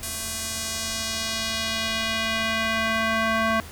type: tone with band-pass filter sweep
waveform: square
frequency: 223 Hz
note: A3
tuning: 23 cents sharp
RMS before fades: -26 dBFS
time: 0.03-3.6 s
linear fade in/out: 0 ms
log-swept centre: 10000 to 1300 Hz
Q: 1.1
effects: added 81 Hz sine -41 dBFS peak until 3.71 s + pink hiss -42 dBFS RMS until 3.71 s